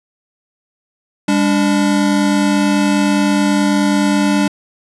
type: tone pair together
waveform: square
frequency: 201 / 290.4 Hz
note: G3 / D4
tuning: +44 / -19 cents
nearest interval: tritone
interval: 637 cents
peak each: -15 dBFS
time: 1.28-4.48 s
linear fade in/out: 5 ms
effects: resampled to 24000 Hz